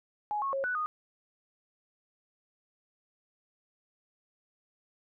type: tone with pitch steps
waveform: sine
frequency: 837 / 1096 / 544 / 1484 / 1235 Hz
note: G#5 / C#6 / C#5 / F#6 / D#6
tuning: +13 / -20 / -33 / +5 / -13 cents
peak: -29 dBFS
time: 0.31-0.86 s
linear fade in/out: 0 ms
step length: 110 ms
effects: none